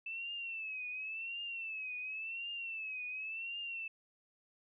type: tone with vibrato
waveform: sine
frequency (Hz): 2637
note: E7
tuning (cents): 0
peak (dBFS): -39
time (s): 0.06-3.88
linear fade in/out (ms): 5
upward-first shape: triangle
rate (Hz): 0.92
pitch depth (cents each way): 120
effects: none